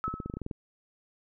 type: tone with exponential decay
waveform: sine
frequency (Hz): 1296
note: E6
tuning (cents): -30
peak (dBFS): -27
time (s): 0.04-0.39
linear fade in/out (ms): 0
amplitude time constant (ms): 75
type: clicks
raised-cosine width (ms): 3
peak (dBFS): -22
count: 10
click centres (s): 0.08 / 0.14 / 0.202 / 0.26 / 0.299 / 0.339 / 0.37 / 0.417 / 0.464 / 0.512
effects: none